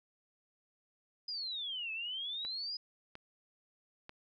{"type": "exponential two-way sweep", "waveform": "sine", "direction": "down then up", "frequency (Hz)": [5020, 2578, 5020], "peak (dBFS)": -37, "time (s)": [1.28, 2.77], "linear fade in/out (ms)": 5, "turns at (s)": 1.92}
{"type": "clicks", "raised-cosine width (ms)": 0.3, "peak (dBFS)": -31, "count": 3, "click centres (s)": [2.45, 3.154, 4.094]}
{"effects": []}